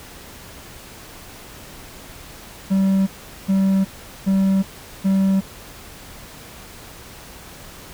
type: tone bursts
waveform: triangle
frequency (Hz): 193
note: G3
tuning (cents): -27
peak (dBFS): -12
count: 4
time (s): 2.7-5.41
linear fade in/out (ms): 20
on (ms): 370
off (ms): 410
effects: pink hiss -40 dBFS RMS until 7.93 s